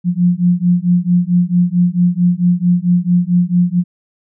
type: beating tone pair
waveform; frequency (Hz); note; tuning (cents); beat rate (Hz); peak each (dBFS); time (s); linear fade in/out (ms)
sine; 174.61 / 179.11; F3 / F3; 0 / +44; 4.5; -13; 0.04-3.84; 50
effects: none